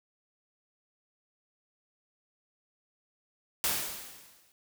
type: noise with exponential decay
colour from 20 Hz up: white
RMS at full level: -27 dBFS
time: 3.64-4.52 s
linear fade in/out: 1 ms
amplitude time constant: 190 ms
effects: none